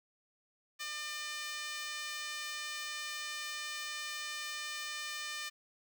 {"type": "tone with high-pass filter", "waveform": "5% pulse", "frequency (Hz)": 601, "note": "D5", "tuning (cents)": 40, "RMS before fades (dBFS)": -41, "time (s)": [0.79, 5.5], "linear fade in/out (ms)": 20, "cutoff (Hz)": 1500, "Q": 1.9, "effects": []}